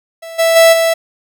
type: tone with level steps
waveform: 45% pulse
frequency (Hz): 659.3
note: E5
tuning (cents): 0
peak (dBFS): -27 / -9 / -4 / -10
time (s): 0.22-0.94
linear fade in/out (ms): 10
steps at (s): 0.38 / 0.55 / 0.72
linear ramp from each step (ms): 20
effects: none